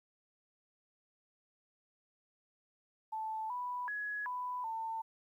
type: tone with pitch steps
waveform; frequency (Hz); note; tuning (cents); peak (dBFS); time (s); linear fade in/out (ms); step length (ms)
sine; 877 / 987 / 1680 / 994 / 897; A5 / B5 / G#6 / B5 / A5; -6 / -1 / +19 / +11 / +33; -36; 3.12-5.02; 10; 380
effects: 12-bit